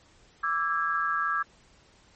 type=tone cluster; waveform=sine; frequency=1162 / 1325 / 1640 Hz; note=D6 / E6 / G#6; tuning=-19 / +9 / -22 cents; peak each=-29 dBFS; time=0.43-1.43 s; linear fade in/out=10 ms; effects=pink hiss -59 dBFS RMS until 2.15 s + MP3 32 kbps